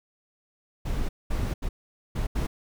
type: noise bursts at uneven times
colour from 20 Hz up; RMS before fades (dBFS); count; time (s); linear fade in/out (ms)
brown; -27; 5; 0.85-1.09 / 1.3-1.54 / 1.62-1.69 / 2.15-2.27 / 2.35-2.47; 10
effects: none